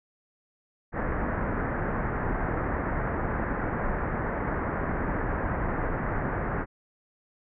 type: low-pass noise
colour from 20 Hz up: pink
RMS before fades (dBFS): -29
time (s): 0.92-6.66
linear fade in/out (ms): 50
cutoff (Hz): 1900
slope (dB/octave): 48
effects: none